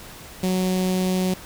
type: tone with notch filter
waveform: sawtooth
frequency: 185 Hz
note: F#3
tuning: in tune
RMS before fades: -22 dBFS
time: 0.43-1.34 s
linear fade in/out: 5 ms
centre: 1400 Hz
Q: 0.67
effects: pink hiss -41 dBFS RMS until 1.45 s